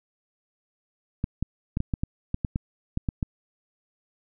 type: clicks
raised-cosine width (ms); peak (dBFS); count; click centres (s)
5; -13; 12; 1.241 / 1.426 / 1.771 / 1.804 / 1.938 / 2.035 / 2.344 / 2.448 / 2.559 / 2.974 / 3.088 / 3.228
effects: none